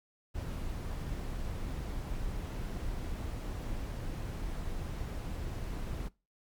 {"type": "noise", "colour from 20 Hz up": "brown", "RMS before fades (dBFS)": -37, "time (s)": [0.34, 6.09], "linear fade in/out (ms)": 20, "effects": ["noise-tail reverb RT60 0.3 s tail -23 dB re dry", "MP3 96 kbps"]}